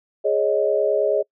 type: chord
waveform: sine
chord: Ab suspended fourth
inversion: none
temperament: just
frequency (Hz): 415.3 / 553.7 / 623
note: Ab4 / Db5 / Eb5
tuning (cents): 0 / -2 / +2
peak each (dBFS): -21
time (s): 0.24-1.23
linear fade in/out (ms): 20
effects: noise-tail reverb RT60 0.1 s tail -26 dB re dry